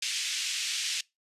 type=band-pass noise; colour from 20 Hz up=pink; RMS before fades=-32 dBFS; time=0.02-1.01 s; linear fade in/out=5 ms; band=2400 to 7800 Hz; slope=24 dB/octave; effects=noise-tail reverb RT60 0.2 s tail -23 dB re dry + resampled to 32000 Hz